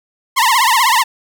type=tone with vibrato; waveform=sawtooth; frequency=980 Hz; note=B5; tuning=14 cents flat; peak=-6 dBFS; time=0.36-1.04 s; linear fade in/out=20 ms; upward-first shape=triangle; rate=16 Hz; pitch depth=220 cents each way; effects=none